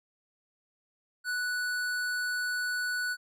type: tone with hard clipping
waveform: triangle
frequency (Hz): 1480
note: F#6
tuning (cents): 0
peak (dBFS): -31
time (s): 1.24-3.17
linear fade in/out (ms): 50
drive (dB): 18
effects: none